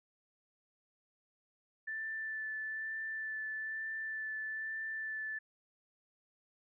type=tone with vibrato; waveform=sine; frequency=1760 Hz; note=A6; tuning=in tune; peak=-37 dBFS; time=1.87-5.39 s; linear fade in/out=10 ms; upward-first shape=sine; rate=1.1 Hz; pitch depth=12 cents each way; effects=none